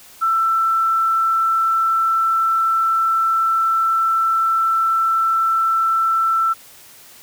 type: tone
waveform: sine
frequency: 1334 Hz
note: E6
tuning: 20 cents sharp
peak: -14 dBFS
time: 0.21-6.54 s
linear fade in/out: 20 ms
effects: white hiss -44 dBFS RMS until 7.22 s